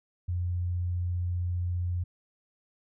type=tone; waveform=sine; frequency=88.5 Hz; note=F2; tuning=23 cents sharp; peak=-27 dBFS; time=0.28-2.04 s; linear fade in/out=10 ms; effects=none